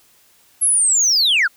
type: linear sweep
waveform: sine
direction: down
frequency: 11270 to 1302 Hz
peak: -10 dBFS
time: 0.61-1.48 s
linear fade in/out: 20 ms
effects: tanh soft clip ceiling -11 dBFS + white hiss -54 dBFS RMS until 1.56 s